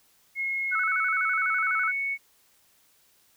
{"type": "tone with pitch glide", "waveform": "sine", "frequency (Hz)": [2164, 2215], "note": ["C#7", "C#7"], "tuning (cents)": [-42, -2], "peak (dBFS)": -26, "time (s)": [0.35, 2.18], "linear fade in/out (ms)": 50, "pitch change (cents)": 40, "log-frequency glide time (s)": [0.68, 0.94]}
{"type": "tone with vibrato", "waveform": "sine", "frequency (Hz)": 1396.9, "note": "F6", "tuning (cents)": 0, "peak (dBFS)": -25, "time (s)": [0.71, 1.92], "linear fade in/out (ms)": 20, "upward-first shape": "square", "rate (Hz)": 12, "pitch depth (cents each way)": 110}
{"effects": ["white hiss -63 dBFS RMS until 3.36 s"]}